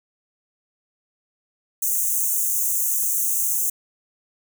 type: high-pass noise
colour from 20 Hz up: white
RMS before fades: -22 dBFS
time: 1.82-3.7 s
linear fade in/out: 5 ms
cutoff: 6100 Hz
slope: 96 dB/octave
effects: none

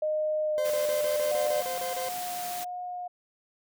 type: tone with pitch glide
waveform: sine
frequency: 615 to 597.5 Hz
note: D#5 to D5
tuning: -20 to +30 cents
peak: -25 dBFS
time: 0.02-1.61 s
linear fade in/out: 5 ms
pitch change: -50 cents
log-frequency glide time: 0.44-0.76 s
type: tone bursts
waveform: 40% pulse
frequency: 518 Hz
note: C5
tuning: 17 cents flat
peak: -32 dBFS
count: 10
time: 0.58-2.086 s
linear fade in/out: 0 ms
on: 120 ms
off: 34 ms
type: high-pass noise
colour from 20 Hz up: white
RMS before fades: -38 dBFS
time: 0.64-2.65 s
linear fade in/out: 20 ms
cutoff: 110 Hz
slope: 96 dB/octave
type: tone with vibrato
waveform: sine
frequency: 718 Hz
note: F5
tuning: 48 cents sharp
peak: -33 dBFS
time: 1.31-3.08 s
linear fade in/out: 10 ms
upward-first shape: triangle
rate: 1.5 Hz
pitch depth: 9 cents each way
effects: none

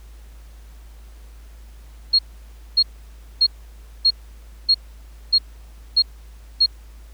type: tone bursts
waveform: sine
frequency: 4281 Hz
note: C8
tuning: 39 cents sharp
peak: -11 dBFS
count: 8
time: 2.13-6.662 s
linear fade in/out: 10 ms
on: 59 ms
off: 580 ms
effects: added 54 Hz sine -39 dBFS peak until 7.13 s + pink hiss -54 dBFS RMS until 7.13 s

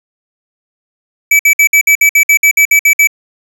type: tone bursts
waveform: square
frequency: 2300 Hz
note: D7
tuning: 37 cents flat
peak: -5 dBFS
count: 13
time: 1.31-3.073 s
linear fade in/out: 5 ms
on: 83 ms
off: 57 ms
effects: none

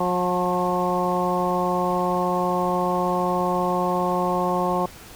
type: harmonic tone with a mistuned harmonic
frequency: 180 Hz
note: F#3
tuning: 47 cents flat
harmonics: 1 / 2 / 3 / 4 / 5 / 6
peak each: -27 / -27 / -27 / -27 / -27 / -27 dBFS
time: 0-4.86 s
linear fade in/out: 5 ms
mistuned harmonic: 5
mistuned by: -29 cents
effects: pink hiss -43 dBFS RMS until 5.15 s

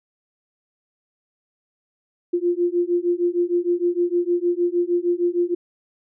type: beating tone pair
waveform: sine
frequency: 346.7 / 353.2 Hz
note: F4 / F4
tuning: -13 / +20 cents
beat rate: 6.5 Hz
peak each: -21 dBFS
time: 2.33-5.55 s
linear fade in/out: 10 ms
effects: none

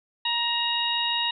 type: harmonic tone with a mistuned harmonic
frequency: 946 Hz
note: A#5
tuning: 25 cents sharp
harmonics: 1 / 2 / 3 / 4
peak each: -30 / -33 / -27 / -27 dBFS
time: 0.25-1.31 s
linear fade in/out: 5 ms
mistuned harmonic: 2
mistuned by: -20 cents
effects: none

